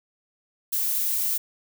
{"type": "noise", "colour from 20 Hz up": "violet", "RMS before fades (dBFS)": -25, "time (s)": [0.72, 1.38], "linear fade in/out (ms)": 10, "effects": []}